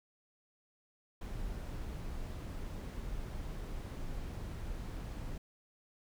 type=noise; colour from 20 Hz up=brown; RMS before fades=-41 dBFS; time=1.21-5.38 s; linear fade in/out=5 ms; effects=none